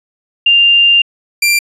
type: tone pair in turn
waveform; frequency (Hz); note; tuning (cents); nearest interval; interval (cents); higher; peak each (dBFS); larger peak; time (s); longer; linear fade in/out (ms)
sine / sawtooth; 2794 / 2368; F7 / D7; 0 / +14; minor third; 286; first; -5; neither; 0.46-1.02 / 1.42-1.59; first; 5
effects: resampled to 32000 Hz